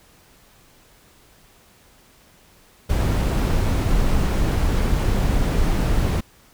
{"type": "noise", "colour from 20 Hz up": "brown", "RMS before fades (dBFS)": -19, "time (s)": [2.89, 6.21], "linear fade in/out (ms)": 10, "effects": ["pink hiss -53 dBFS RMS until 6.53 s"]}